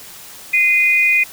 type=tone pair together; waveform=sine; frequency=2069 / 2462 Hz; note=C7 / D#7; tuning=-20 / -19 cents; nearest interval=minor third; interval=301 cents; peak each=-16 / -12 dBFS; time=0.53-1.24 s; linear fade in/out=10 ms; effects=white hiss -37 dBFS RMS until 1.32 s

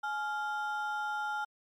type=ring-modulated tone; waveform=triangle; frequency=1119 Hz; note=C#6; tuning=16 cents sharp; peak=-27 dBFS; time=0.03-1.45 s; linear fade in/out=10 ms; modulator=276 Hz; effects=MP3 96 kbps

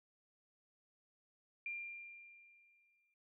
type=tone with exponential decay; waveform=sine; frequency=2388 Hz; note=D7; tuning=28 cents sharp; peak=-39 dBFS; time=1.66-3.14 s; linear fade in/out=2 ms; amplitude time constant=320 ms; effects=none

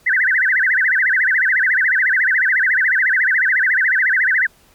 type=tone with vibrato; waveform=sine; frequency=1760 Hz; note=A6; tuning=in tune; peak=-12 dBFS; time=0.06-4.47 s; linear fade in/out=10 ms; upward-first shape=sine; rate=14 Hz; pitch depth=270 cents each way; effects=pink hiss -52 dBFS RMS until 4.74 s + MP3 96 kbps

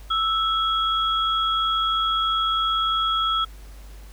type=tone pair together; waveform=sine; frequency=1318.5 / 3319 Hz; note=E6 / G#7; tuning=0 / -2 cents; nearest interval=octave + major third; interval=1598 cents; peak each=-21 / -24 dBFS; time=0.1-3.45 s; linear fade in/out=10 ms; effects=added 50 Hz sine -39 dBFS peak until 4.12 s + pink hiss -51 dBFS RMS until 4.12 s

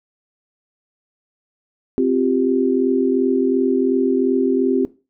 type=chord; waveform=sine; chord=C suspended fourth; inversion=none; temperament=equal; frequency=261.6 / 349.2 / 392 Hz; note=C4 / F4 / G4; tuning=0 / 0 / 0 cents; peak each=-17 / -21 / -19 dBFS; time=1.98-4.85 s; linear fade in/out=0 ms; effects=noise-tail reverb RT60 0.3 s tail -18 dB re dry

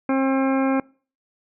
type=harmonic tone; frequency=267.5 Hz; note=C4; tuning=38 cents sharp; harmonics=1 / 2 / 3 / 4 / 5 / 6 / 8 / 9; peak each=-19 / -25 / -29 / -31 / -33 / -35 / -37 / -38 dBFS; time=0.09-0.8 s; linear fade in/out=2 ms; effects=noise-tail reverb RT60 0.4 s tail -24 dB re dry

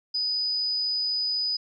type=tone; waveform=sine; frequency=4978 Hz; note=D#8; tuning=in tune; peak=-24 dBFS; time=0.14-1.57 s; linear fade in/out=10 ms; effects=none

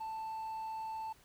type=tone with hard clipping; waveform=triangle; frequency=884 Hz; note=A5; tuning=8 cents sharp; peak=-39 dBFS; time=0-1.13 s; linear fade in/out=10 ms; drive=5 dB; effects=pink hiss -64 dBFS RMS until 1.24 s

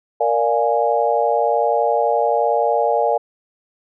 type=chord; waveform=sine; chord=Bb dominant seventh; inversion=none; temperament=equal; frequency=466.2 / 587.3 / 698.5 / 830.6 Hz; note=Bb4 / D5 / F5 / Ab5; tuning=0 / 0 / 0 / 0 cents; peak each=-20 dBFS; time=0.2-3.18 s; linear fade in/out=10 ms; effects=none

